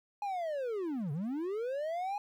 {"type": "linear two-way sweep", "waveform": "triangle", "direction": "down then up", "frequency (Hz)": [837, 134.8, 835], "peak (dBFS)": -31, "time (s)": [0.22, 2.18], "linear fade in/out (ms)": 2, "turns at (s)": 1.12, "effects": ["12-bit"]}